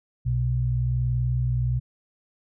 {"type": "tone pair together", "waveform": "sine", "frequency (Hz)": [62.34, 123.47], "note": ["B1", "B2"], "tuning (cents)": [17, 0], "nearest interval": "octave", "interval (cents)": 1183, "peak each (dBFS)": [-27, -22], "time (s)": [0.25, 1.8], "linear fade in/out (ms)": 20, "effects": []}